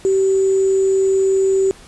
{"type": "tone with sample-and-hold", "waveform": "sine", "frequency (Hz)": 384.9, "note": "G4", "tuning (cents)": -32, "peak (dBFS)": -12, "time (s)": [0.05, 1.71], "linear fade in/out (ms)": 0, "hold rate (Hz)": 7350, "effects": ["pink hiss -43 dBFS RMS until 1.87 s", "resampled to 24000 Hz"]}